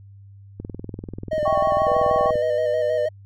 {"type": "click train", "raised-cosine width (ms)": 3, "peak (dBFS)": -19, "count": 37, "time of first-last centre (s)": [0.6, 2.356], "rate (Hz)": 20.5}
{"type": "tone with vibrato", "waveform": "triangle", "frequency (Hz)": 614, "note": "D#5", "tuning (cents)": -23, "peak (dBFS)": -18, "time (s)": [1.31, 3.09], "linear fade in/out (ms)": 10, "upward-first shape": "square", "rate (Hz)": 6.3, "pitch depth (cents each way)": 34}
{"type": "chord", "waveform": "sine", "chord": "C# diminished", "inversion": "first", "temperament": "equal", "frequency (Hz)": [659.3, 784, 1108.7], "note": ["E5", "G5", "C#6"], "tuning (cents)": [0, 0, 0], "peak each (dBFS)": [-25, -23, -23], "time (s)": [1.45, 2.31], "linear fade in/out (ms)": 10}
{"type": "tone", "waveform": "sine", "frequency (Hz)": 491.5, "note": "B4", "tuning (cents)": -8, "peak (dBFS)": -24, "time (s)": [1.87, 3.06], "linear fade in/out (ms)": 5}
{"effects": ["added 99 Hz sine -42 dBFS peak until 3.25 s"]}